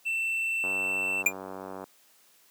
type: tone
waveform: triangle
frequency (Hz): 2679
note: E7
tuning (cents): +27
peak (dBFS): -25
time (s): 0.05-1.23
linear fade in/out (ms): 20
type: click train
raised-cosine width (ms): 1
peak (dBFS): -24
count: 115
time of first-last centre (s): 0.64-1.84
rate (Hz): 95
type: tone with exponential decay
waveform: square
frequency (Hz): 2400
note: D7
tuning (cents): +37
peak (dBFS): -16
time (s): 1.26-1.33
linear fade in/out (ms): 5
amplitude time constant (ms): 15
effects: white hiss -61 dBFS RMS until 2.5 s + high-pass 200 Hz 12 dB/octave